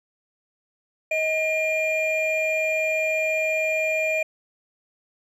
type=tone pair together; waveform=triangle; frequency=631 / 2405 Hz; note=D#5 / D7; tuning=+24 / +41 cents; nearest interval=octave + major seventh; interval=2317 cents; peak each=-22 dBFS; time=1.11-4.23 s; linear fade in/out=5 ms; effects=resampled to 32000 Hz